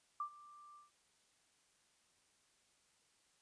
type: tone with ADSR envelope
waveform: sine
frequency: 1180 Hz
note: D6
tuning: 8 cents sharp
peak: -36 dBFS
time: 0.2-0.91 s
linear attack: 3 ms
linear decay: 86 ms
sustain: -20 dB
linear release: 150 ms
effects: white hiss -74 dBFS RMS until 3.41 s + resampled to 22050 Hz